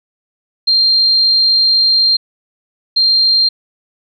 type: tone bursts at uneven times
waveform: sine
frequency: 4184 Hz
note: C8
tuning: 1 cent flat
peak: -8 dBFS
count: 2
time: 0.67-2.17 / 2.96-3.49 s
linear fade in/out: 10 ms
effects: none